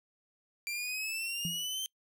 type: exponential sweep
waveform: sawtooth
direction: up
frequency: 2354 to 3136 Hz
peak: -31 dBFS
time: 0.67-1.86 s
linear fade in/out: 0 ms
type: tone with exponential decay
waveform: sine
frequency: 171.8 Hz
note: F3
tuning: 28 cents flat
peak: -31 dBFS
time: 1.45-1.67 s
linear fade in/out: 0 ms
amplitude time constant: 47 ms
effects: noise-tail reverb RT60 0.1 s tail -24 dB re dry